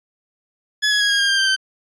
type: tone with pitch steps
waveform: 20% pulse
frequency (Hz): 1699 / 1676.6 / 1654.5 / 1632.6 / 1611.1 / 1589.8 / 1568.8 / 1548.1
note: G#6 / G#6 / G#6 / G#6 / G6 / G6 / G6 / G6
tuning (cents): +39 / +16 / -7 / -30 / +47 / +24 / +1 / -22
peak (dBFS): -10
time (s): 0.82-1.564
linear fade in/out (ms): 20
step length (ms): 93
effects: resampled to 22050 Hz